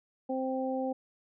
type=harmonic tone; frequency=261.6 Hz; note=C4; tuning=in tune; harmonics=1 / 2 / 3; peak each=-33 / -33 / -37 dBFS; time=0.29-0.93 s; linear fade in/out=10 ms; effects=none